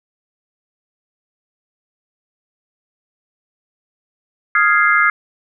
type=chord; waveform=sine; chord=F minor seventh; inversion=third; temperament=equal; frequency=1244.5 / 1396.9 / 1661.2 / 2093 Hz; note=Eb6 / F6 / Ab6 / C7; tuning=0 / 0 / 0 / 0 cents; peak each=-16 dBFS; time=4.55-5.1 s; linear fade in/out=2 ms; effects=none